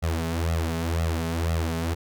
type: tone with flanger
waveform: sawtooth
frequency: 82.41 Hz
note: E2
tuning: in tune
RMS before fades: -26 dBFS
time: 0.02-1.95 s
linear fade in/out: 20 ms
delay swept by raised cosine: 1.5 to 4.7 ms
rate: 2 Hz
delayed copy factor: +0.95
effects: none